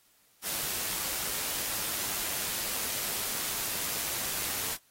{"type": "noise with amplitude modulation", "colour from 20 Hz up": "white", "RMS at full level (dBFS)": -32, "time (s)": [0.42, 4.78], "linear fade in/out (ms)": 50, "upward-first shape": "sine", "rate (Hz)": 102, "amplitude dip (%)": 25, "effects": ["white hiss -65 dBFS RMS until 4.9 s", "AAC 48 kbps"]}